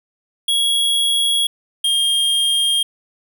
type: tone pair in turn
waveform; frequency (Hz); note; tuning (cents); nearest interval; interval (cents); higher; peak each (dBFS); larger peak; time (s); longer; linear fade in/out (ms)
square; 3322 / 3222; G#7 / G7; 0 / +47; minor second; 53; first; -15; neither; 0.48-1.47 / 1.84-2.83; neither; 5
effects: none